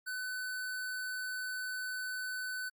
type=tone; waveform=square; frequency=1506 Hz; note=F#6; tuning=30 cents sharp; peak=-37 dBFS; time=0.06-2.7 s; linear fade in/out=20 ms; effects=Opus 48 kbps